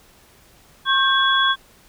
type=tone cluster; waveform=sine; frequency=1087 / 1577 / 3369 Hz; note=C#6 / G6 / G#7; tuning=-34 / +10 / +24 cents; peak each=-19 dBFS; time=0.85-1.56 s; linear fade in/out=50 ms; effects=pink hiss -52 dBFS RMS until 1.88 s